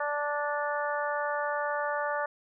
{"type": "harmonic tone", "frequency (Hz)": 292.6, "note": "D4", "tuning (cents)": -6, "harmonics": [2, 3, 4, 5, 6], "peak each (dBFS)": [-32, -34, -35, -36, -37], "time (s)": [0, 2.26], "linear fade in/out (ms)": 5, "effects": []}